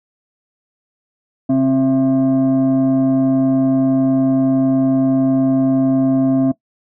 sine tone with frequency modulation, 265.4 Hz, C4, 25 cents sharp, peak -10 dBFS, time 1.49-6.52 s, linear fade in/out 10 ms, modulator 400 Hz, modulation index 0.57, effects noise-tail reverb RT60 0.1 s tail -19 dB re dry + tanh soft clip ceiling -7 dBFS

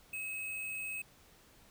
sine tone with sample-and-hold, 2567 Hz, E7, 47 cents flat, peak -37 dBFS, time 0.13-1.02 s, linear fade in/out 5 ms, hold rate 11025 Hz, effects pink hiss -62 dBFS RMS until 1.7 s

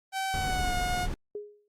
sawtooth tone with pitch glide, 769 to 721.7 Hz, G5 to F#5, -33 to -43 cents, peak -25 dBFS, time 0.12-1.08 s, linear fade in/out 50 ms, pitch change -110 cents, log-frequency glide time 0.3-0.73 s
brown noise, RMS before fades -32 dBFS, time 0.34-1.14 s, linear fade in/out 0 ms
sine tone with exponential decay, 415.3 Hz, G#4, in tune, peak -31 dBFS, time 1.35-1.68 s, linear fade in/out 2 ms, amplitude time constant 70 ms
effects low-pass 12000 Hz 12 dB/octave + Opus 48 kbps

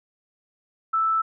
sine tone, 1318.5 Hz, E6, in tune, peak -19 dBFS, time 0.93-1.22 s, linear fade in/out 10 ms, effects none

